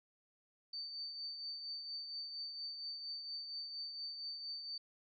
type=tone with tremolo; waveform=sine; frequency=4576 Hz; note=D8; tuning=46 cents flat; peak=-40 dBFS; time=0.73-4.78 s; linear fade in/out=5 ms; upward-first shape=triangle; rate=4.3 Hz; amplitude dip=50%; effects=none